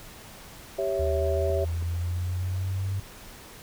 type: chord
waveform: sine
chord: C# diminished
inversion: second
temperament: equal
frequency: 392 / 554.4 / 659.3 Hz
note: G4 / C#5 / E5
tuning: 0 / 0 / 0 cents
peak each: -29 dBFS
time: 0.78-1.65 s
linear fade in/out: 10 ms
type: linear sweep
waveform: sine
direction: up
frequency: 74.9 to 98 Hz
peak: -26 dBFS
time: 0.99-3 s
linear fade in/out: 5 ms
type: clicks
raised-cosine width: 3 ms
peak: -31 dBFS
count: 2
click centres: 1.5 / 1.825 s
effects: pink hiss -46 dBFS RMS until 3.62 s